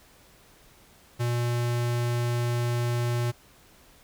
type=tone; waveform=square; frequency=120 Hz; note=B2; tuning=49 cents flat; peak=-25 dBFS; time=1.19-3.32 s; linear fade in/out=20 ms; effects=pink hiss -56 dBFS RMS until 4.03 s